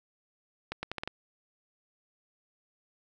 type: accelerating click train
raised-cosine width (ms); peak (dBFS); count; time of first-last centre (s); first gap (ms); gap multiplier
0.3; -18; 6; 0.72-1.076; 110; 0.78
effects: none